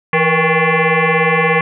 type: tone with frequency modulation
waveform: sine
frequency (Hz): 784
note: G5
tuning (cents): 0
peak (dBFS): -10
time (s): 0.13-1.61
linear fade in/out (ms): 2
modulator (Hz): 317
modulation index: 5.1
effects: none